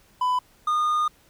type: tone pair in turn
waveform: triangle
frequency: 1000 / 1222.8 Hz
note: B5 / D#6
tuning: +21 / -30 cents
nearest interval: minor third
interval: 349 cents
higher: second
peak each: -18 dBFS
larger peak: neither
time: 0.21-0.39 / 0.67-1.08 s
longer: second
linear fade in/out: 5 ms
effects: pink hiss -58 dBFS RMS until 1.29 s